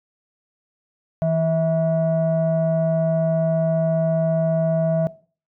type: tone pair together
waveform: sine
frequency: 162.3 / 649.2 Hz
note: E3 / E5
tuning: -27 / -27 cents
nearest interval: 2 octaves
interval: 2400 cents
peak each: -19 dBFS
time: 1.22-5.07 s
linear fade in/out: 0 ms
effects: noise-tail reverb RT60 0.4 s tail -19 dB re dry + tanh soft clip ceiling -12 dBFS